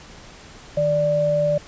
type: tone pair together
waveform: sine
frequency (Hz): 155.44 / 587.3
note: D#3 / D5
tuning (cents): -1 / 0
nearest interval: octave + major seventh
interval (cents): 2301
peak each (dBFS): -25 / -17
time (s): 0.77-1.58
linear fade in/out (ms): 5
effects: pink hiss -43 dBFS RMS until 1.67 s + resampled to 16000 Hz